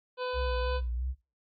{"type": "harmonic tone", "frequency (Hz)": 502, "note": "B4", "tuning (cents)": 28, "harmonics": [1, 2, 3, 5, 6, 7, 8, 9], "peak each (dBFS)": [-32, -38, -42, -46, -48, -49, -50, -51], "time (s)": [0.17, 0.81], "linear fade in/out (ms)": 50}
{"type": "tone with vibrato", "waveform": "sine", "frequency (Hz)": 61.74, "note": "B1", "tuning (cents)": 0, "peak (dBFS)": -30, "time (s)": [0.33, 1.15], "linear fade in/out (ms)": 50, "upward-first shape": "sine", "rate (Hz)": 3, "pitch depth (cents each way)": 74}
{"effects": ["noise-tail reverb RT60 0.3 s tail -18 dB re dry", "Opus 48 kbps"]}